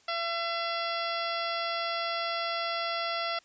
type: harmonic tone with a mistuned harmonic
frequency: 675 Hz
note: E5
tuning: 41 cents sharp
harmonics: 1 / 2 / 3 / 4 / 5 / 6 / 7 / 8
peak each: -34 / -34 / -38 / -40 / -39 / -44 / -40 / -45 dBFS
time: 0.08-3.39 s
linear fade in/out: 5 ms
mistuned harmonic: 6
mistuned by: +44 cents
effects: white hiss -62 dBFS RMS until 3.44 s + resampled to 16000 Hz